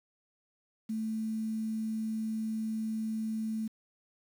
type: tone with quantisation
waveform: sine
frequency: 220 Hz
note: A3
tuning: in tune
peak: -31 dBFS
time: 0.89-3.68 s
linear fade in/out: 10 ms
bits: 9
effects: none